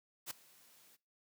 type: noise with ADSR envelope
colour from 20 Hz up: white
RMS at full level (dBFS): -40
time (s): 0.26-0.97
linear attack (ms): 46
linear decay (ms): 9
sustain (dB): -24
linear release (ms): 22
effects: noise-tail reverb RT60 0.3 s tail -21 dB re dry + high-pass 100 Hz 12 dB/octave